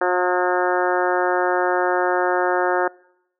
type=harmonic tone; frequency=180 Hz; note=F#3; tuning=47 cents flat; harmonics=2 / 3 / 4 / 5 / 6 / 7 / 8 / 9 / 10; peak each=-22 / -23 / -24 / -25 / -31 / -28 / -28 / -28 / -34 dBFS; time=0.01-2.88 s; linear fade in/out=5 ms; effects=noise-tail reverb RT60 0.8 s tail -25 dB re dry